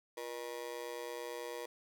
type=tone with amplitude modulation; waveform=35% pulse; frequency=478.8 Hz; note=A#4; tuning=46 cents sharp; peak=-35 dBFS; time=0.17-1.66 s; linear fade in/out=5 ms; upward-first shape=sine; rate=129 Hz; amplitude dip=100%; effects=none